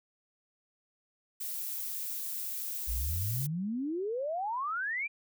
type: noise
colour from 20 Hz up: violet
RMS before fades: -37 dBFS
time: 1.4-3.47 s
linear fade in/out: 10 ms
type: exponential sweep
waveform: sine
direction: up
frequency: 51.91 to 2431 Hz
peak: -31 dBFS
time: 2.87-5.08 s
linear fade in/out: 20 ms
effects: none